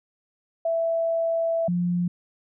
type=tone pair in turn; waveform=sine; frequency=662 / 176 Hz; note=E5 / F3; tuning=+7 / +14 cents; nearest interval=octave + major seventh; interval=2293 cents; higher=first; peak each=-21 dBFS; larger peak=neither; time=0.65-1.68 / 1.68-2.08 s; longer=first; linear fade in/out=5 ms; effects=none

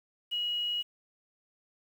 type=tone with quantisation; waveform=sine; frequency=2902 Hz; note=F#7; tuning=34 cents flat; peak=-29 dBFS; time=0.31-0.83 s; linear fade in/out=20 ms; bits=9; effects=none

